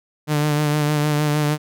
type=tone with vibrato; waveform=sawtooth; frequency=149.4 Hz; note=D3; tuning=30 cents sharp; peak=-13 dBFS; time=0.27-1.58 s; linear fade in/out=50 ms; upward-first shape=sine; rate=6.5 Hz; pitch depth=29 cents each way; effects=none